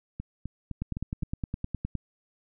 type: two click trains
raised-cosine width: 5 ms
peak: -18 / -22 dBFS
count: 12 / 5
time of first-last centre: 0.82-1.953 / 0.2-1.226 s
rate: 9.71 / 3.9 Hz
effects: none